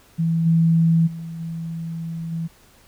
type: tone with level steps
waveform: sine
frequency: 164.81 Hz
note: E3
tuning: in tune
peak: -17 / -13 / -29 / -26 / -23 dBFS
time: 0.18-2.48 s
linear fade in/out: 20 ms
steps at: 0.45 / 1.06 / 1.39 / 2.31 s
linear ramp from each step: 20 ms
effects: pink hiss -53 dBFS RMS until 2.87 s